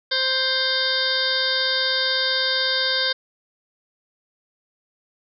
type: harmonic tone with a mistuned harmonic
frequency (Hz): 524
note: C5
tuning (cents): +2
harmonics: 1 / 2 / 3 / 4 / 6 / 7 / 8 / 9 / 10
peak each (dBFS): -29 / -35 / -25 / -33 / -31 / -24 / -32 / -25 / -34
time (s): 0.11-3.13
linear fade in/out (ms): 10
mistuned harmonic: 10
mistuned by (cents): -26
effects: none